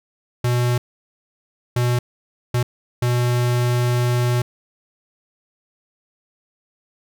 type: tone bursts at uneven times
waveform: square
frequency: 122.2 Hz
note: B2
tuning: 18 cents flat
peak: -17 dBFS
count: 4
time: 0.44-0.78 / 1.76-1.99 / 2.54-2.63 / 3.02-4.42 s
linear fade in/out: 5 ms
effects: none